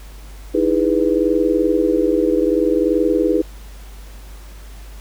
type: chord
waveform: sine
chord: E major seventh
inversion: third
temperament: just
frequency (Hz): 309 / 329.6 / 412 / 494.4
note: D#4 / E4 / G#4 / B4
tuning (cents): -12 / 0 / -14 / +2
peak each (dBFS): -19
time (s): 0.54-3.42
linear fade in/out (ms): 10
effects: added 50 Hz sine -34 dBFS peak until 5 s + pink hiss -45 dBFS RMS until 5 s